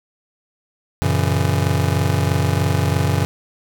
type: chord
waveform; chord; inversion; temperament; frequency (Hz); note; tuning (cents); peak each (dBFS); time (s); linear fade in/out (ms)
square; F# dominant seventh; none; just; 92.5 / 115.62 / 138.75 / 166.5; F#2 / A#2 / C#3 / E3; 0 / -14 / +2 / +18; -20 / -24 / -22 / -24; 1.02-3.25; 0
effects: none